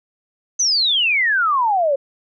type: exponential sweep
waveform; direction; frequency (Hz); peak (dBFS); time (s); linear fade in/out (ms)
sine; down; 6272 to 533; -14; 0.59-1.96; 10
effects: none